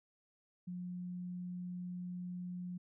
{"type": "tone", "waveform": "sine", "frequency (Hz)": 179, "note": "F3", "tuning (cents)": 43, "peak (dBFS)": -40, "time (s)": [0.67, 2.78], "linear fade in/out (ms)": 10, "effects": []}